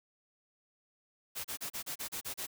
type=noise bursts; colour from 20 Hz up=white; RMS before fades=-39 dBFS; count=9; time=1.35-2.469 s; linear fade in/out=20 ms; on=95 ms; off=33 ms; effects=none